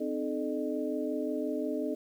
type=tone cluster; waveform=sine; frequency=259.2 / 304.8 / 431.5 / 608 Hz; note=C4 / D#4 / A4 / D#5; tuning=-16 / -36 / -34 / -40 cents; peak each=-35 / -34 / -36 / -37 dBFS; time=0-1.95 s; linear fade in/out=10 ms; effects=10-bit